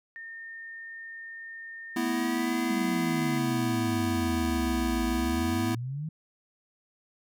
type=tone with pitch glide; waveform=sine; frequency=1822 to 2045 Hz; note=A#6 to C7; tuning=-40 to -40 cents; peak=-39 dBFS; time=0.16-3.38 s; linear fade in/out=0 ms; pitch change=+200 cents; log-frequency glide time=2.03-2.58 s
type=chord; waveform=square; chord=A suspended second; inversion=none; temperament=equal; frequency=220 / 246.9 / 329.6 Hz; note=A3 / B3 / E4; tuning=0 / 0 / 0 cents; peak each=-36 / -30 / -31 dBFS; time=1.96-5.75 s; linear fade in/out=5 ms
type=exponential two-way sweep; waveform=sine; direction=down then up; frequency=207.5 to 55 to 162 Hz; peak=-31 dBFS; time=2.7-6.09 s; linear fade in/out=5 ms; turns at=5.04 s
effects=none